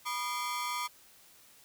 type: ring-modulated tone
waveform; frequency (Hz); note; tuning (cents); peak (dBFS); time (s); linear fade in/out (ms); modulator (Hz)
sawtooth; 1100; C#6; -14; -26; 0.05-0.88; 20; 122
effects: white hiss -59 dBFS RMS until 1.64 s